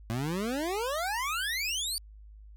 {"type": "exponential sweep", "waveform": "25% pulse", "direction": "up", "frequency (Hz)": [110, 4699], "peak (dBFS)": -26, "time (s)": [0.1, 1.98], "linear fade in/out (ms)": 0, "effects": ["added 52 Hz sine -47 dBFS peak until 2.56 s"]}